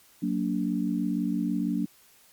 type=chord; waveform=sine; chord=Gb augmented; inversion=none; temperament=just; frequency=185 / 231.2 / 289.1 Hz; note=Gb3 / Bb3 / D4; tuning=0 / -14 / -27 cents; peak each=-29 dBFS; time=0.22-1.86 s; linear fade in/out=10 ms; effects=white hiss -58 dBFS RMS until 2.32 s + MP3 96 kbps